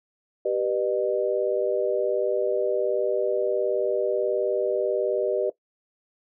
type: tone cluster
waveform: sine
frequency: 389.6 / 489.4 / 608 Hz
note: G4 / B4 / D#5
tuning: -11 / -16 / -40 cents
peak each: -26 dBFS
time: 0.45-5.5 s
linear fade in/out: 5 ms
effects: noise-tail reverb RT60 0.1 s tail -17 dB re dry